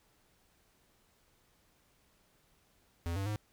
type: tone with pitch steps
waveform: square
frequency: 84.9 / 97.9 / 105.5 Hz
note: F2 / G2 / G#2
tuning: -48 / -2 / +28 cents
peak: -34 dBFS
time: 3.06-3.36 s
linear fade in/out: 0 ms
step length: 100 ms
effects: pink hiss -70 dBFS RMS until 3.52 s